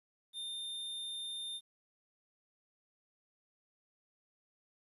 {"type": "tone", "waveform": "square", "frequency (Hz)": 3618, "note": "A7", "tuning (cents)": 48, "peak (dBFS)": -40, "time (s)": [0.33, 1.61], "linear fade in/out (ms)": 50, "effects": ["resampled to 32000 Hz", "12-bit"]}